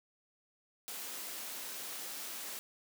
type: high-pass noise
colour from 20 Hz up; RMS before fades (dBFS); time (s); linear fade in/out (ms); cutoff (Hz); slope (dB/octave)
white; -43; 0.88-2.59; 0; 200; 24
effects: none